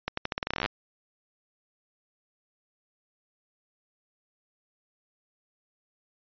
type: accelerating click train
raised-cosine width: 0.3 ms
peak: -12 dBFS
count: 17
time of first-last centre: 0.08-0.66 s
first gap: 94 ms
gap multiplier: 0.85
effects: resampled to 11025 Hz